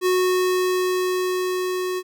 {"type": "tone with level ramp", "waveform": "square", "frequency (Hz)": 367, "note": "F#4", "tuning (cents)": -14, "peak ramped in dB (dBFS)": [-17, -24], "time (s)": [0.01, 2.03], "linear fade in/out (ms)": 50, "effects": []}